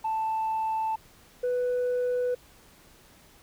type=tone pair in turn; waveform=sine; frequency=882 / 495 Hz; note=A5 / B4; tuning=+4 / +4 cents; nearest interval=minor seventh; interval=1000 cents; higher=first; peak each=-24 / -22 dBFS; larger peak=second; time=0.04-0.96 / 1.43-2.35 s; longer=neither; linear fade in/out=10 ms; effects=tanh soft clip ceiling -23 dBFS + pink hiss -56 dBFS RMS until 3.42 s